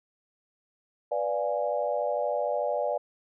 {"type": "chord", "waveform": "sine", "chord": "B diminished seventh", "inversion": "none", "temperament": "equal", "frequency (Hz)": [493.9, 587.3, 698.5, 830.6], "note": ["B4", "D5", "F5", "Ab5"], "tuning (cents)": [0, 0, 0, 0], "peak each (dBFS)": [-32, -28, -33, -34], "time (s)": [1.11, 2.98], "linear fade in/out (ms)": 10, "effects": []}